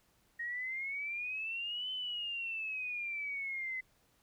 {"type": "exponential two-way sweep", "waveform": "sine", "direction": "up then down", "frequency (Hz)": [1864.7, 3056, 2028], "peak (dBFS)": -36, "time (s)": [0.39, 3.81], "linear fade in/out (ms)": 10, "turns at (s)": 1.91, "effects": ["pink hiss -71 dBFS RMS until 4.22 s"]}